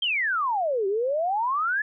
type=exponential two-way sweep; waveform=sine; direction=down then up; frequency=3238 to 378.1 to 1748 Hz; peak=-22 dBFS; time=0.02-1.82 s; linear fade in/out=5 ms; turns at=0.87 s; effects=none